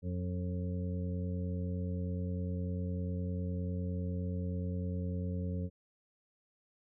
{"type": "harmonic tone with a mistuned harmonic", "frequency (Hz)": 89.8, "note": "F2", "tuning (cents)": 49, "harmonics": [1, 2, 3, 5, 6], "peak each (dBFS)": [-35, -38, -46, -47, -49], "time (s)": [0.02, 5.7], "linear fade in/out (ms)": 50, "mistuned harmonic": 5, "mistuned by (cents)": -27, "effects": []}